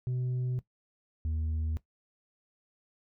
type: tone pair in turn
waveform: sine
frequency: 125.9 / 79.06 Hz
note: B2 / D#2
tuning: +34 / +28 cents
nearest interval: minor sixth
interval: 806 cents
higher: first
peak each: -26 dBFS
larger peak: neither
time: 0.07-0.59 / 1.25-1.77 s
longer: neither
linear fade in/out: 0 ms
effects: noise-tail reverb RT60 0.1 s tail -18 dB re dry + tanh soft clip ceiling -28 dBFS